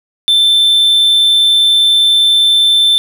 triangle tone, 3545 Hz, A7, 12 cents sharp, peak -5 dBFS, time 0.28-2.98 s, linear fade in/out 0 ms, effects none

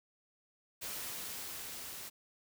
white noise with level ramp, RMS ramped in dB -41 to -46 dBFS, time 0.81-2.1 s, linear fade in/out 20 ms, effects none

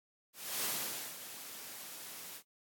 white noise with ADSR envelope, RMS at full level -35 dBFS, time 0.33-2.43 s, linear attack 300 ms, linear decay 500 ms, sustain -12 dB, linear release 75 ms, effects high-pass 150 Hz 12 dB/octave + AAC 64 kbps

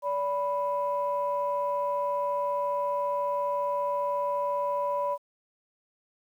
sine tone pair together, 575.6 / 987.8 Hz, D5 / B5, -35 / 0 cents, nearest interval major sixth, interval 935 cents, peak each -28 dBFS, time 0.02-5.18 s, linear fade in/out 50 ms, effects tanh soft clip ceiling -18 dBFS + 10-bit

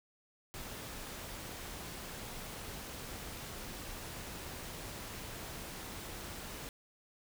pink noise, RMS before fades -45 dBFS, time 0.54-6.69 s, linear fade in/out 0 ms, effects none

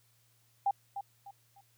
sine tone with echo, 798 Hz, G5, 31 cents sharp, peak -25 dBFS, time 0.66-0.71 s, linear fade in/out 5 ms, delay 300 ms, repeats 3, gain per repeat -10 dB, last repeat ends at 1.61 s, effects added 116 Hz sine -70 dBFS peak until 1.77 s + white hiss -70 dBFS RMS until 1.77 s

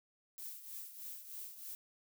violet noise with tremolo, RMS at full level -45 dBFS, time 0.38-1.75 s, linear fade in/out 0 ms, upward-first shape triangle, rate 3.2 Hz, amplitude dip 70%, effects none

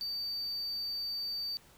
triangle tone, 4610 Hz, D8, 33 cents flat, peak -33 dBFS, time 0.01-1.57 s, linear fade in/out 0 ms, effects pink hiss -60 dBFS RMS until 1.77 s

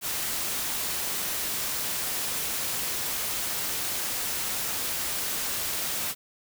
white noise, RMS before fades -30 dBFS, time 0.01-6.15 s, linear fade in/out 50 ms, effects none

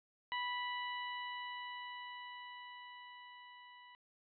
20% pulse tone with level ramp, 984 Hz, B5, 7 cents flat, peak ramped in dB -31 to -51 dBFS, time 0.32-3.95 s, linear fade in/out 0 ms, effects resampled to 11025 Hz

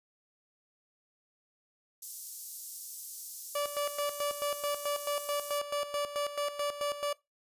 white high-pass noise, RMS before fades -42 dBFS, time 2.02-5.59 s, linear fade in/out 5 ms, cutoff 5500 Hz, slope 24 dB/octave
30% pulse tone with tremolo, 580 Hz, D5, 22 cents flat, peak -27 dBFS, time 3.55-7.13 s, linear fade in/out 5 ms, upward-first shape square, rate 4.6 Hz, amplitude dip 70%
effects noise-tail reverb RT60 0.2 s tail -21 dB re dry + resampled to 32000 Hz

